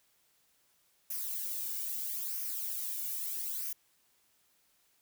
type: noise with flanger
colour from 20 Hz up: violet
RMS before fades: -37 dBFS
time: 1.1-3.73 s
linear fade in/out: 5 ms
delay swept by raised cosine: 0.25 to 1.55 ms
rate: 0.77 Hz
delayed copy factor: -0.55
effects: white hiss -71 dBFS RMS until 5.01 s

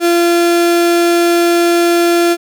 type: tone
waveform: 35% pulse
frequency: 343.4 Hz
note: F4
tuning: 29 cents flat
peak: -7 dBFS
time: 0-2.37 s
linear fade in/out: 50 ms
effects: none

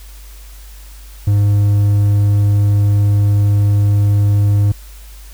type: tone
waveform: triangle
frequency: 102.2 Hz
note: G#2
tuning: 27 cents flat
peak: -7 dBFS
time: 1.27-4.72 s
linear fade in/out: 5 ms
effects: added 50 Hz sine -33 dBFS peak until 5.33 s + white hiss -43 dBFS RMS until 5.33 s

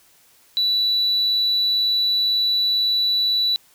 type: tone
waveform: triangle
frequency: 3951 Hz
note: B7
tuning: in tune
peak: -14 dBFS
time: 0.57-3.56 s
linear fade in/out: 0 ms
effects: tanh soft clip ceiling -13 dBFS + white hiss -55 dBFS RMS until 3.74 s

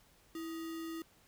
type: tone with sample-and-hold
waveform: sine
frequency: 327.8 Hz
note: E4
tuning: 10 cents flat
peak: -39 dBFS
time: 0.35-1.02 s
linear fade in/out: 2 ms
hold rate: 1575 Hz
effects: pink hiss -66 dBFS RMS until 1.27 s

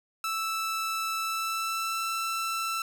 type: tone with pitch glide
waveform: sawtooth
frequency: 1318.5 to 1333.1 Hz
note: E6 to E6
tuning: 0 to +19 cents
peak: -25 dBFS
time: 0.24-2.82 s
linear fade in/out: 2 ms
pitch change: +19 cents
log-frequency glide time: 1.2-2.04 s
effects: none

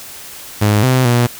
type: tone with pitch steps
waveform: sawtooth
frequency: 104.6 / 128.9 / 120.5 Hz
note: G#2 / C3 / B2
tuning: +13 / -26 / -42 cents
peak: -6 dBFS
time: 0.61-1.27 s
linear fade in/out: 10 ms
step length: 220 ms
effects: white hiss -33 dBFS RMS until 1.39 s

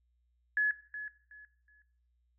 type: tone with echo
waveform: sine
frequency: 1700 Hz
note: G#6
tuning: 40 cents sharp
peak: -25 dBFS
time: 0.57-0.71 s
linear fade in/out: 2 ms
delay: 370 ms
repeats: 3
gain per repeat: -12 dB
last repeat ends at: 1.82 s
effects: noise-tail reverb RT60 0.6 s tail -17 dB re dry + added 60 Hz sine -70 dBFS peak until 2.38 s

